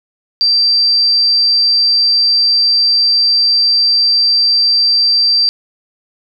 sine tone, 4694 Hz, D8, 2 cents flat, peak -8 dBFS, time 0.41-5.49 s, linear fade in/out 0 ms, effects 8-bit

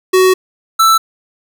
square tone pair in turn, 373.1 / 1323.8 Hz, F#4 / E6, +14 / +7 cents, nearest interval octave + minor seventh, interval 2193 cents, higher second, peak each -7 dBFS, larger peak neither, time 0.13-0.34 / 0.79-0.98 s, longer first, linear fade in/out 10 ms, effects 8-bit

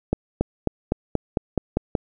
accelerating click train, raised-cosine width 2 ms, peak -6 dBFS, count 9, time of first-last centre 0.13-1.952 s, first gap 280 ms, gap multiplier 0.94, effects none

